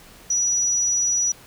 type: tone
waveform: sine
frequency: 5860 Hz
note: F#8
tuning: 18 cents flat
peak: -18 dBFS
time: 0.3-1.32 s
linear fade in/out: 5 ms
effects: pink hiss -47 dBFS RMS until 1.46 s